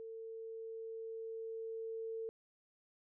sine tone with level ramp, 450 Hz, A4, 39 cents sharp, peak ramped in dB -45 to -39 dBFS, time 0-2.29 s, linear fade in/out 0 ms, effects none

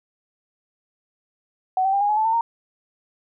sine tone with pitch steps, 750 / 772.9 / 796.4 / 820.7 / 845.7 / 871.5 / 898.1 / 925.5 Hz, F#5 / G5 / G5 / G#5 / G#5 / A5 / A5 / A#5, +23 / -25 / +27 / -21 / +31 / -17 / +35 / -13 cents, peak -17 dBFS, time 1.77-2.41 s, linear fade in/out 2 ms, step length 80 ms, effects none

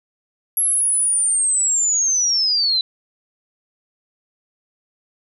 sine linear sweep, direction down, 11310 to 3951 Hz, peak -15 dBFS, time 0.57-2.81 s, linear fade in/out 2 ms, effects none

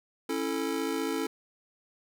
square chord, A major, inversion first, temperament just, 275 / 330 / 440 Hz, C#4 / E4 / A4, -14 / +2 / 0 cents, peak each -34 dBFS, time 0.29-1.27 s, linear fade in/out 5 ms, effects none

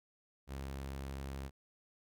sawtooth tone, 67.9 Hz, C#2, 35 cents flat, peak -37 dBFS, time 0.47-1.51 s, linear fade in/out 50 ms, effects none

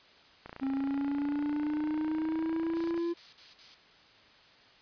click train, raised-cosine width 0.5 ms, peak -28 dBFS, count 74, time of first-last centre 0.46-2.977 s, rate 29 Hz
triangle linear sweep, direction up, 267.6 to 342.5 Hz, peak -27 dBFS, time 0.61-3.14 s, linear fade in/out 20 ms
violet noise bursts, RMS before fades -39 dBFS, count 5, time 2.75-3.746 s, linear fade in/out 5 ms, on 160 ms, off 49 ms
effects white hiss -58 dBFS RMS until 4.81 s + resampled to 11025 Hz

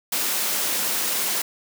white high-pass noise, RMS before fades -24 dBFS, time 0.12-1.42 s, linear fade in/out 5 ms, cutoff 180 Hz, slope 24 dB/octave, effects none

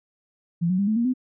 sine tone with pitch steps, 170 / 184.32 / 199.84 / 216.7 / 234.9 / 254.7 Hz, F3 / F#3 / G3 / A3 / A#3 / C4, -46 / -6 / +34 / -26 / +13 / -46 cents, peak -19 dBFS, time 0.61-1.138 s, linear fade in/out 20 ms, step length 88 ms, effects none

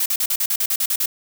blue noise bursts, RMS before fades -20 dBFS, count 11, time 0-1.059 s, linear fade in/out 5 ms, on 59 ms, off 41 ms, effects none

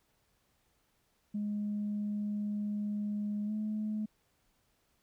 sine tone with pitch glide, 207.7 to 213.8 Hz, G#3 to A3, 0 to -49 cents, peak -31 dBFS, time 1.34-4.06 s, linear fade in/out 10 ms, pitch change +51 cents, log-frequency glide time 3.46-3.51 s, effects tanh soft clip ceiling -28 dBFS + pink hiss -74 dBFS RMS until 5.02 s

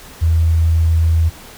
sine tone, 81.7 Hz, E2, 15 cents flat, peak -10 dBFS, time 0.21-1.3 s, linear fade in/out 20 ms, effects pink hiss -38 dBFS RMS until 1.57 s

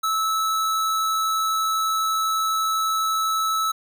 square tone, 1306 Hz, E6, 17 cents flat, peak -21 dBFS, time 0.03-3.72 s, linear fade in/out 10 ms, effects none

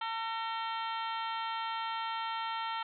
harmonic tone with a mistuned harmonic, 450 Hz, A4, 39 cents sharp, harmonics 2 / 3 / 4 / 5 / 6 / 7 / 8 / 9, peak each -36 / -39 / -45 / -47 / -49 / -44 / -50 / -52 dBFS, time 0.01-2.83 s, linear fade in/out 5 ms, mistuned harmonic 4, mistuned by +48 cents, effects none

